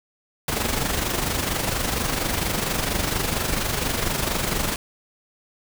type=noise with amplitude modulation; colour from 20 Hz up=pink; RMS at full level=-22 dBFS; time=0.48-4.76 s; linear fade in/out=2 ms; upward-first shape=sine; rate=24.3 Hz; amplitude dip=55%; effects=none